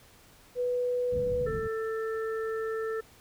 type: tone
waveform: sine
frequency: 493.3 Hz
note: B4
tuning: 2 cents flat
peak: -26 dBFS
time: 0.55-1.5 s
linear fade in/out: 50 ms
type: low-pass noise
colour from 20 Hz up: white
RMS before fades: -38 dBFS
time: 1.12-1.68 s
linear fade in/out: 10 ms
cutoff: 190 Hz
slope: 24 dB/octave
type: harmonic tone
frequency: 444.1 Hz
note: A4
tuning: 16 cents sharp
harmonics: 1 / 3 / 4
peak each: -30 / -40 / -42 dBFS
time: 1.46-3.01 s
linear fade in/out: 10 ms
effects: pink hiss -57 dBFS RMS until 3.2 s